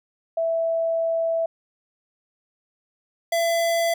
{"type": "tone pair in turn", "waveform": ["sine", "square"], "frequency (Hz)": [659.3, 672.4], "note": ["E5", "E5"], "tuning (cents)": [0, 34], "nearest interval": "unison", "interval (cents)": 34, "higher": "second", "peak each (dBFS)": -20, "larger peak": "neither", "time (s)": [[0.37, 1.46], [3.32, 3.94]], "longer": "first", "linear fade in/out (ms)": 5, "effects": []}